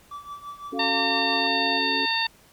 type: tone with tremolo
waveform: triangle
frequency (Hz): 1158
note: D6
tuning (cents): -25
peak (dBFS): -30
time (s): 0.11-1.47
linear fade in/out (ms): 5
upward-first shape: triangle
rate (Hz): 5.9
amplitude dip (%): 85
type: chord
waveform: sine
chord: F# minor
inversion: second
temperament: equal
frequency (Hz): 277.2 / 370 / 440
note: C#4 / F#4 / A4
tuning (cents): 0 / 0 / 0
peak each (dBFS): -30 / -35 / -33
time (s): 0.72-2.06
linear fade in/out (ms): 10
type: tone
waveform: sine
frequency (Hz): 698.5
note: F5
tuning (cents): 0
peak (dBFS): -29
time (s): 0.73-1.81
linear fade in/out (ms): 50
type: harmonic tone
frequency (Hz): 909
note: A#5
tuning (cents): -44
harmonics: 1 / 2 / 3 / 4 / 5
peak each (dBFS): -28 / -28 / -28 / -28 / -28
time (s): 0.79-2.27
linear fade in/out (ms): 5
effects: pink hiss -55 dBFS RMS until 2.52 s + MP3 96 kbps